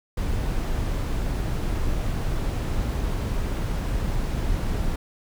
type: noise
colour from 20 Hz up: brown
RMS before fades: -25 dBFS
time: 0.17-4.96 s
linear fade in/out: 5 ms
effects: none